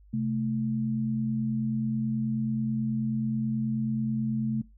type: tone pair together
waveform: sine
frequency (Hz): 130.7 / 220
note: C3 / A3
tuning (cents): -1 / 0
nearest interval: major sixth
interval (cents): 901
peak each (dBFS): -31 / -27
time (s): 0.13-4.62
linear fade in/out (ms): 10
effects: noise-tail reverb RT60 0.2 s tail -21 dB re dry + added 50 Hz sine -52 dBFS peak until 4.77 s